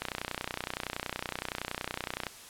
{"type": "click train", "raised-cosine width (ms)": 0.3, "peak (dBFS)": -16, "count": 70, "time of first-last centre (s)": [0.02, 2.268], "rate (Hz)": 30.7, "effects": ["white hiss -49 dBFS RMS until 2.49 s", "low-pass 11000 Hz 12 dB/octave"]}